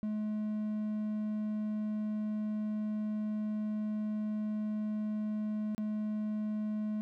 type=tone with dropouts; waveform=triangle; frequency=213 Hz; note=G#3; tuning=44 cents sharp; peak=-30 dBFS; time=0.03-7.01 s; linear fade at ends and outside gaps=0 ms; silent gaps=5.748-5.78 s; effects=none